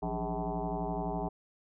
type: tone with frequency modulation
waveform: sine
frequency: 295.9 Hz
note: D4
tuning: 13 cents sharp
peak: -31 dBFS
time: 0.02-1.29 s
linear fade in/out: 10 ms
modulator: 116 Hz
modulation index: 5.2
effects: none